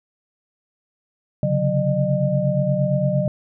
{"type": "tone cluster", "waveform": "sine", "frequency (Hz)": [134.7, 143.3, 184.4, 606], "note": ["C#3", "D3", "F#3", "D#5"], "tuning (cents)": [-49, -42, -6, -46], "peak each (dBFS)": [-23, -22, -23, -22], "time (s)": [1.43, 3.28], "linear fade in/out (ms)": 2, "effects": []}